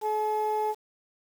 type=tone pair together; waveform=sine; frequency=428 / 856 Hz; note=A4 / A5; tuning=-48 / -48 cents; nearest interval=octave; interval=1200 cents; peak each=-27 / -25 dBFS; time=0.01-0.75 s; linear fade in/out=50 ms; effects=tanh soft clip ceiling -21 dBFS + 8-bit